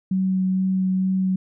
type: tone with vibrato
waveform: sine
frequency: 187.9 Hz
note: F#3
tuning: 27 cents sharp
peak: -18 dBFS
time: 0.11-1.36 s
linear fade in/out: 5 ms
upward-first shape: sine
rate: 2.2 Hz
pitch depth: 9 cents each way
effects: none